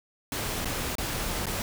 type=noise with dropouts; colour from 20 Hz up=pink; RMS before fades=-31 dBFS; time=0.32-1.62 s; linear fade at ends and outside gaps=1 ms; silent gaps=0.647-0.655 / 0.954-0.983 / 1.457-1.467 s; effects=none